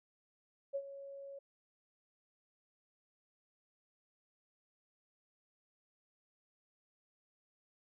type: tone with ADSR envelope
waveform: sine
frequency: 554.4 Hz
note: C#5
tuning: in tune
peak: -33 dBFS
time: 0.73-1.39 s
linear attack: 24 ms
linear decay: 62 ms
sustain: -13 dB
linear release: 7 ms
effects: none